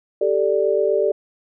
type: chord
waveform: sine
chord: G suspended second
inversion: none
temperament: equal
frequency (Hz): 392 / 440 / 587.3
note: G4 / A4 / D5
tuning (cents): 0 / 0 / 0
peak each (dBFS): -20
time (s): 0.21-1.12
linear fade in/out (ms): 5
effects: none